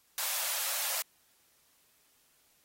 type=high-pass noise; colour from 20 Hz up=white; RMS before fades=-33 dBFS; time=0.18-1.02 s; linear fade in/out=0 ms; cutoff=530 Hz; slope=96 dB/octave; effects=white hiss -68 dBFS RMS until 2.64 s + AAC 48 kbps